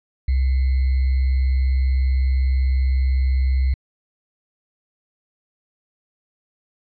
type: tone with sample-and-hold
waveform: sine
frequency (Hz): 65.41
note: C2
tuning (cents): 0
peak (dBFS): -15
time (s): 0.28-3.74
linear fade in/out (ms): 5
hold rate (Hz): 2100
effects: resampled to 11025 Hz